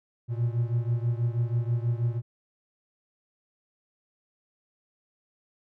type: beating tone pair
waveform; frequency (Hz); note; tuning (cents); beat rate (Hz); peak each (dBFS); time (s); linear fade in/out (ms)
triangle; 116.54 / 122.74; A#2 / B2; 0 / -10; 6.2; -24 / -27; 0.28-2.22; 50
effects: none

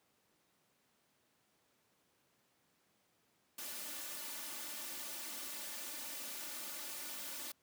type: noise with comb filter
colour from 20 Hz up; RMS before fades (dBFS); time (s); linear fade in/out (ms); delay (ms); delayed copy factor
white; -45; 3.58-7.52; 5; 3.4; +0.85
effects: pink hiss -75 dBFS RMS until 7.62 s + high-pass 150 Hz 12 dB/octave

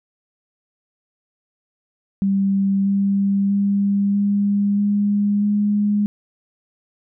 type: tone with pitch steps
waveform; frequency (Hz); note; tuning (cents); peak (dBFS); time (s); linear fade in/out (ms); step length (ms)
sine; 196 / 198.05 / 200.1 / 202.2 / 204.3 / 206.5; G3 / G3 / G3 / G#3 / G#3 / G#3; 0 / +18 / +36 / -46 / -28 / -10; -15; 2.22-6.06; 0; 640
effects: none

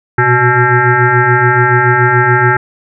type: tone with frequency modulation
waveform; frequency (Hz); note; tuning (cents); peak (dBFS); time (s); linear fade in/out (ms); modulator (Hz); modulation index
sine; 861; A5; -38; -6; 0.18-2.57; 5; 245; 3.9
effects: none

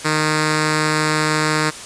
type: tone with notch filter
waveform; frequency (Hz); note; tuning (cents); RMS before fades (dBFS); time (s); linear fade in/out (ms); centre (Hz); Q
5% pulse; 154.3; D#3; -14; -18; 0.04-1.71; 20; 710; 1.7
effects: white hiss -33 dBFS RMS until 1.85 s + resampled to 22050 Hz

